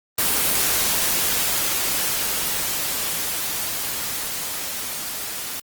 white noise with level ramp, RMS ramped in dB -19 to -30 dBFS, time 0.18-5.6 s, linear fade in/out 5 ms, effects Opus 24 kbps

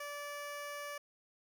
15% pulse tone, 580 Hz, D5, 22 cents flat, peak -35 dBFS, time 0-0.98 s, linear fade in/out 5 ms, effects none

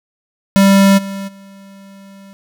square tone with level steps, 196.1 Hz, G3, 1 cent sharp, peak -7 / -23 / -37 dBFS, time 0.56-2.33 s, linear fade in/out 0 ms, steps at 0.97 / 1.27 s, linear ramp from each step 20 ms, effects none

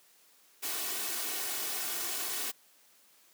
white noise with comb filter, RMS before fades -35 dBFS, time 0.62-2.52 s, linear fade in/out 20 ms, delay 2.7 ms, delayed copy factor +0.6, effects white hiss -63 dBFS RMS until 3.33 s + high-pass 200 Hz 12 dB/octave

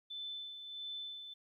sine tone with tremolo, 3520 Hz, A7, in tune, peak -40 dBFS, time 0.1-1.34 s, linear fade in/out 10 ms, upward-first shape sine, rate 1.5 Hz, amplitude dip 50%, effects 13-bit

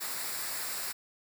white noise with comb filter, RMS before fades -36 dBFS, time 0-0.93 s, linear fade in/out 20 ms, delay 0.32 ms, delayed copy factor -0.55, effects none

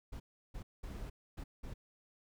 brown noise bursts at uneven times, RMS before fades -44 dBFS, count 5, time 0.12-0.2 / 0.54-0.63 / 0.83-1.1 / 1.37-1.44 / 1.63-1.74 s, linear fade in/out 10 ms, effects none

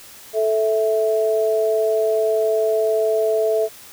sine tone pair together, 437.8 / 656 Hz, A4 / E5, -9 / -9 cents, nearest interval perfect fifth, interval 700 cents, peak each -18 / -19 dBFS, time 0.33-3.69 s, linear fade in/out 50 ms, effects white hiss -42 dBFS RMS until 3.92 s

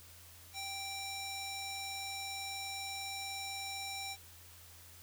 square tone with band-pass filter, 784 Hz, G5, in tune, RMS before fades -42 dBFS, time 0.53-4.17 s, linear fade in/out 50 ms, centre 5500 Hz, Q 0.8, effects added 86 Hz sine -59 dBFS peak until 5.02 s + white hiss -57 dBFS RMS until 5.02 s

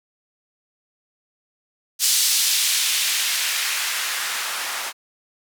blue noise with band-pass filter sweep, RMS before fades -22 dBFS, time 1.99-4.93 s, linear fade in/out 50 ms, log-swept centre 5000 to 1000 Hz, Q 0.94, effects none

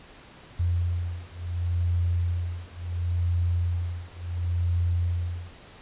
sine beating tone pair, 86.6 / 87.31 Hz, F2 / F2, -14 / 0 cents, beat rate 0.71 Hz, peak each -27 dBFS, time 0.59-5.53 s, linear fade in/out 10 ms, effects pink hiss -49 dBFS RMS until 5.81 s + resampled to 8000 Hz

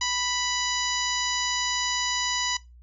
harmonic tone, 987.8 Hz, B5, in tune, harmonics 1 / 2 / 3 / 4 / 5 / 6 / 7, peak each -32 / -32 / -32 / -32 / -32 / -32 / -32 dBFS, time 0.01-2.57 s, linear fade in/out 5 ms, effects noise-tail reverb RT60 0.2 s tail -19 dB re dry + added 60 Hz sine -47 dBFS peak until 2.82 s

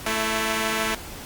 5% pulse tone pair together, 220 / 333.3 Hz, A3 / E4, 0 / +19 cents, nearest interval perfect fifth, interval 719 cents, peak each -13 / -16 dBFS, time 0.06-0.95 s, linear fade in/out 5 ms, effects pink hiss -38 dBFS RMS until 1.25 s + Opus 48 kbps

